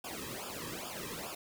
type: noise with flanger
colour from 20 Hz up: pink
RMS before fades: -42 dBFS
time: 0.04-1.35 s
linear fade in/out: 5 ms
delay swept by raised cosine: 0.49 to 1.42 ms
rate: 2.4 Hz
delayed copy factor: -1
effects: none